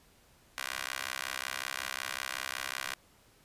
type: tone with high-pass filter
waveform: 15% pulse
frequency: 65.41 Hz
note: C2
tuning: in tune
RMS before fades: -38 dBFS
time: 0.58-2.94 s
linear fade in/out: 0 ms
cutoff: 1500 Hz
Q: 1.1
effects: pink hiss -63 dBFS RMS until 3.44 s + resampled to 32000 Hz